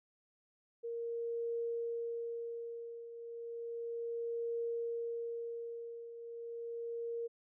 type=tone with tremolo; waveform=sine; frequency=466.2 Hz; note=A#4; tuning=in tune; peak=-34 dBFS; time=0.83-7.28 s; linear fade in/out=20 ms; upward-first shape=triangle; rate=0.33 Hz; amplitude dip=75%; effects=none